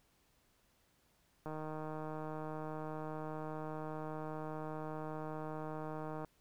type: click train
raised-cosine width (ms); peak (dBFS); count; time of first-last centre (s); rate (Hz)
1; -30; 743; 1.46-6.247; 155
effects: pink hiss -73 dBFS RMS until 6.4 s